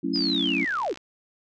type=chord; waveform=sine; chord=F# minor seventh; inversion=none; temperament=just; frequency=185 / 222 / 277.5 / 333 Hz; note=F#3 / A3 / C#4 / E4; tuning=0 / +16 / +2 / +18 cents; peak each=-32 / -32 / -27 / -30 dBFS; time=0.03-0.65 s; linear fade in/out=10 ms
type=linear sweep; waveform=sine; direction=down; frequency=5130 to 246.9 Hz; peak=-24 dBFS; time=0.13-0.94 s; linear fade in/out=20 ms
type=click train; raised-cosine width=0.2 ms; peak=-24 dBFS; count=53; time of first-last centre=0.16-0.974 s; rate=63.9 Hz
effects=none